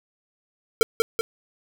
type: tone with echo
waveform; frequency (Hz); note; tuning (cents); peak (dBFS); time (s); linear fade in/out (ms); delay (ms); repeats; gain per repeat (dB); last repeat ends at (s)
square; 453.8; A#4; -47; -13; 0.81-0.83; 0; 190; 2; -4; 1.21
effects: none